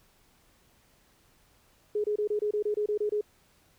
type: tone bursts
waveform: sine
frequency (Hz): 419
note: G#4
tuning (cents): +15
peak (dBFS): -25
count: 11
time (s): 1.95-3.211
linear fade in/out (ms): 5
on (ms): 91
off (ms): 26
effects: pink hiss -64 dBFS RMS until 3.78 s